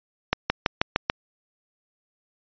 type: accelerating click train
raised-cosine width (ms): 0.3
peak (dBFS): -3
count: 6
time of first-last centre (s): 0.33-1.099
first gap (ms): 170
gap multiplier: 0.95
effects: resampled to 11025 Hz